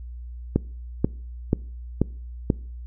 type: click train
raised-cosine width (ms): 3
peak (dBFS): -5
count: 5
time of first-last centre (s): 0.56-2.502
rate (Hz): 2.06
effects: noise-tail reverb RT60 0.5 s tail -24 dB re dry + added 60 Hz sine -34 dBFS peak until 2.86 s